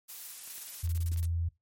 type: noise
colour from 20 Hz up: blue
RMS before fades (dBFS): -43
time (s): 0.08-0.84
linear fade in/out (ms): 20
type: clicks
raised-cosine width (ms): 0.2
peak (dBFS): -35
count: 6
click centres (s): 0.476 / 0.581 / 0.875 / 0.977 / 1.162 / 1.229
type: noise bursts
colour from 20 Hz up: blue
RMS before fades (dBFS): -44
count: 14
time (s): 0.5-1.256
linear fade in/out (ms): 0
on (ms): 28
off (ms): 28
type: tone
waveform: sine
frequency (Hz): 84.1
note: E2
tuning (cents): +35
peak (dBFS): -28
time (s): 0.83-1.49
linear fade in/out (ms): 10
effects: noise-tail reverb RT60 0.2 s tail -21 dB re dry + MP3 64 kbps

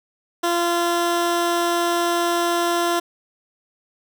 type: tone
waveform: 15% pulse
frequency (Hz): 344.2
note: F4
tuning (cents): -25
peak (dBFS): -12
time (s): 0.43-3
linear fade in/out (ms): 10
effects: none

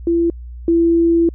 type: tone pair in turn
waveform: sine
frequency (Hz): 337.9 / 335.4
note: E4 / E4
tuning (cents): +43 / +30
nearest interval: unison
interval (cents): 13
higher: first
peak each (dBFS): -12 / -10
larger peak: second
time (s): 0.07-0.3 / 0.68-1.29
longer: second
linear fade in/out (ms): 2
effects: added 60 Hz sine -29 dBFS peak until 1.34 s

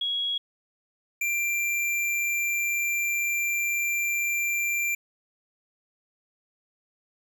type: tone pair in turn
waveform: sine / square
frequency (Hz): 3322 / 2367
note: G#7 / D7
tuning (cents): 0 / +13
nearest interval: tritone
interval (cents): 587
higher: first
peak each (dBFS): -25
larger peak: neither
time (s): 0.01-0.38 / 1.21-4.95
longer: second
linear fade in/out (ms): 5
effects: 10-bit

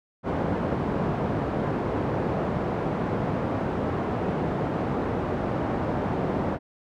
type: band-pass noise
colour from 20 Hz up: pink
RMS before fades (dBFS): -27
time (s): 0.23-6.59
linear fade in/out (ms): 50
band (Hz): 110 to 880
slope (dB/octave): 12
effects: none

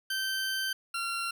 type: tone pair in turn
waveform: 20% pulse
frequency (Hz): 1551 / 1371.8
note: G6 / F6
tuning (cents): -19 / -31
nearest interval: major second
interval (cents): 212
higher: first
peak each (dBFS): -25 / -26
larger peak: first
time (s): 0.1-0.73 / 0.94-1.31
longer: first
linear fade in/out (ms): 5
effects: none

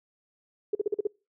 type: tone bursts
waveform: sine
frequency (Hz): 415.3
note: G#4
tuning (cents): 0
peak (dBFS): -22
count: 6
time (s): 0.73-1.071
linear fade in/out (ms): 5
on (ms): 21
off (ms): 43
effects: noise-tail reverb RT60 0.3 s tail -26 dB re dry

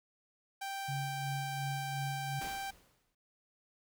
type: tone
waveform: sawtooth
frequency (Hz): 784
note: G5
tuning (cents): 0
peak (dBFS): -34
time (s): 0.61-2.71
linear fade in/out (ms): 10
type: tone with tremolo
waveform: sine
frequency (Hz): 138.59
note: C#3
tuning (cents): 0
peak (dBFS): -35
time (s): 0.88-2.4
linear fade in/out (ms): 10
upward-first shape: sine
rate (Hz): 2.8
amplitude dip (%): 50
type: noise with exponential decay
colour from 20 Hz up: pink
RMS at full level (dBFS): -43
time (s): 2.41-3.15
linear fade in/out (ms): 5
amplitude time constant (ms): 160
effects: none

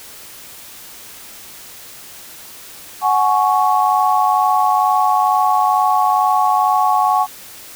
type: chord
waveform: sine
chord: F# suspended second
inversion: none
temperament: equal with one note detuned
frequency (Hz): 740 / 842.2 / 1108.7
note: F#5 / G#5 / C#6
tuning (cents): 0 / +24 / 0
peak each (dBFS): -16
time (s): 3.01-7.27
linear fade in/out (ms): 50
effects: white hiss -37 dBFS RMS until 7.75 s

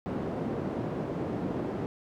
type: band-pass noise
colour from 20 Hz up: white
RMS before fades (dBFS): -33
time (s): 0.06-1.86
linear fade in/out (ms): 0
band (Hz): 120 to 360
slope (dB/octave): 12
effects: none

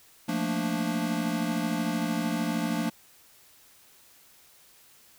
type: chord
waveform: square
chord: Bb major seventh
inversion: second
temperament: equal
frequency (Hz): 174.61 / 220 / 233.1 / 293.7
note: F3 / A3 / Bb3 / D4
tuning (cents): 0 / 0 / 0 / 0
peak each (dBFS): -33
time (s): 0.28-2.9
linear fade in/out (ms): 10
effects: white hiss -57 dBFS RMS until 5.18 s

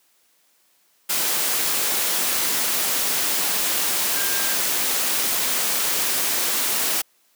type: tone in noise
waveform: sine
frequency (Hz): 1600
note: G6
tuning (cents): +35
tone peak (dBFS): -31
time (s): 4.16-4.55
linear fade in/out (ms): 10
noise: white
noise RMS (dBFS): -22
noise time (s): 1.09-7.02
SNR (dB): -12
effects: white hiss -62 dBFS RMS until 7.35 s + high-pass 200 Hz 12 dB/octave

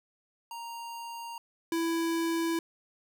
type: tone pair in turn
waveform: square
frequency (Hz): 932.3 / 331.5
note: A#5 / E4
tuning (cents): 0 / +10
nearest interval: octave + tritone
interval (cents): 1790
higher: first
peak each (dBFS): -39 / -28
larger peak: second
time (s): 0.51-1.38 / 1.72-2.59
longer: neither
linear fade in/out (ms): 2
effects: none

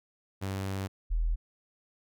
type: tone pair in turn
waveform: sawtooth / sine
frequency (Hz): 96.7 / 40.66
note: G2 / E1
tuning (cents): -23 / -23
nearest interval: octave + minor third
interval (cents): 1500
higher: first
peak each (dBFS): -28 / -25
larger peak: second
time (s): 0.41-0.88 / 1.1-1.36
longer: first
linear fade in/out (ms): 20
effects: none

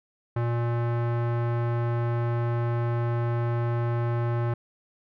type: tone with low-pass filter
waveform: square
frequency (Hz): 118.4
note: A#2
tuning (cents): +27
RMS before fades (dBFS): -26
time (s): 0.36-4.54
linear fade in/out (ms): 5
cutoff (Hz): 1400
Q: 1.1
effects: none

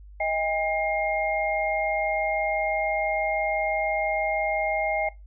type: tone cluster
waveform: sine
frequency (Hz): 631 / 805 / 2128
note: D#5 / G5 / C7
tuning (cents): +24 / +46 / +29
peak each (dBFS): -27 / -28 / -28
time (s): 0.2-5.09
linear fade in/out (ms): 5
effects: noise-tail reverb RT60 0.2 s tail -19 dB re dry + added 50 Hz sine -43 dBFS peak until 5.26 s

